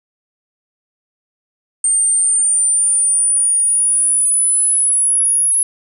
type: linear sweep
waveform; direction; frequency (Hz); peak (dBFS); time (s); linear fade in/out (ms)
sine; up; 8730 to 10548; -11; 1.84-5.63; 2
effects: none